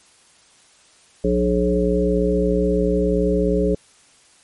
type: harmonic tone with a mistuned harmonic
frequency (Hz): 60.3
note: B1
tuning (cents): -41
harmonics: 1 / 3 / 5 / 7 / 9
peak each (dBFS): -23 / -21 / -24 / -20 / -23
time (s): 1.24-3.75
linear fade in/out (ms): 5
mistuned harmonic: 5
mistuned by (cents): -18
effects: white hiss -53 dBFS RMS until 4.43 s + MP3 48 kbps